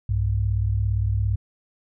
sine tone pair together, 63.71 / 101.2 Hz, C2 / G#2, -45 / -44 cents, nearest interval minor sixth, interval 801 cents, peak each -24 / -21 dBFS, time 0.09-1.36 s, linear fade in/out 5 ms, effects none

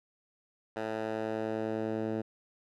10% pulse tone with band-pass filter sweep, 110 Hz, A2, in tune, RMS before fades -34 dBFS, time 0.76-2.22 s, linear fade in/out 10 ms, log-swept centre 850 to 300 Hz, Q 0.76, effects none

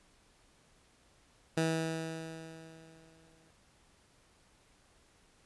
15% pulse tone with exponential decay, 161.9 Hz, E3, 31 cents flat, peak -21 dBFS, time 1.57-3.51 s, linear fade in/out 5 ms, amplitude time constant 420 ms, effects pink hiss -66 dBFS RMS until 5.45 s + resampled to 24000 Hz

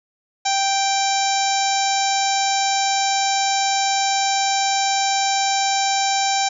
harmonic tone, 784 Hz, G5, in tune, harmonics 1 / 2 / 3 / 4 / 5 / 6 / 7 / 8 / 9, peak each -19 / -31 / -28 / -33 / -27 / -34 / -27 / -29 / -28 dBFS, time 0.45-6.49 s, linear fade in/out 10 ms, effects none

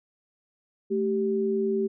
sine tone pair together, 218.5 / 389.3 Hz, A3 / G4, -12 / -12 cents, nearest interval minor seventh, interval 1000 cents, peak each -28 / -24 dBFS, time 0.9-1.88 s, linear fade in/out 20 ms, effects none

